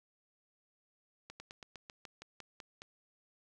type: slowing click train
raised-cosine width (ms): 0.2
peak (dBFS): -30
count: 11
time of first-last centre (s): 1.3-2.819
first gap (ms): 100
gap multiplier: 1.09
effects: none